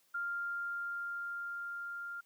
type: tone with level ramp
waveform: sine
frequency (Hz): 1396.9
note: F6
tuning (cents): 0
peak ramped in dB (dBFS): -34 to -40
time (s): 0.14-2.21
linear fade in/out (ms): 10
effects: white hiss -71 dBFS RMS until 2.25 s + high-pass 150 Hz 12 dB/octave